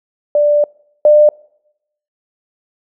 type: tone pair in turn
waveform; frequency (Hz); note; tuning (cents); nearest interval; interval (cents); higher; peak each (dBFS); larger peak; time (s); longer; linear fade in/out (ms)
sine; 589 / 598.6; D5 / D5; +5 / +33; unison; 28; second; -8 / -4; second; 0.35-0.64 / 1.05-1.29; first; 2
effects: noise-tail reverb RT60 0.8 s tail -26 dB re dry